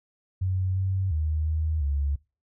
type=tone with pitch steps; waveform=sine; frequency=93.3 / 95 / 77.6 / 78.5 / 70.7 Hz; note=F#2 / F#2 / D#2 / D#2 / C#2; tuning=+15 / +46 / -4 / +16 / +35 cents; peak=-23 dBFS; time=0.41-2.16 s; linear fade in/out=10 ms; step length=350 ms; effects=noise-tail reverb RT60 0.3 s tail -23 dB re dry